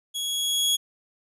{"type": "tone with level ramp", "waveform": "sawtooth", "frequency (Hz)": 3336, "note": "G#7", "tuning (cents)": 7, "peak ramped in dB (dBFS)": [-25, -16], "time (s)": [0.14, 0.77], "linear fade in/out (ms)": 20, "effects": ["resampled to 32000 Hz"]}